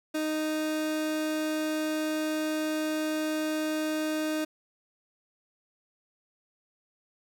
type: tone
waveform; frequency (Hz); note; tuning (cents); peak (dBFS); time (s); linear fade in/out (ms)
30% pulse; 309.9; D#4; -7; -25; 0.14-4.45; 10
effects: none